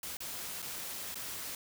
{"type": "noise with dropouts", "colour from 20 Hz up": "white", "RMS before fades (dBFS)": -41, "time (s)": [0.03, 1.55], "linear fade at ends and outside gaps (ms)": 2, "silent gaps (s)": [[0.17, 0.204], [0.62, 0.625], [1.145, 1.155]], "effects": []}